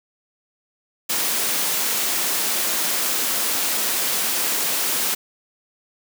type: high-pass noise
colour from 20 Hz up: white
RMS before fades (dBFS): -22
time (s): 1.09-5.15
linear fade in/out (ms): 10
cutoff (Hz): 180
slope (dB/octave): 24
effects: none